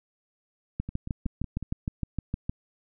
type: two click trains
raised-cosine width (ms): 5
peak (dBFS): -16 / -22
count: 12 / 5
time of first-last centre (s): 0.8-2.495 / 0.89-1.627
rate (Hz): 6.49 / 5.43
effects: none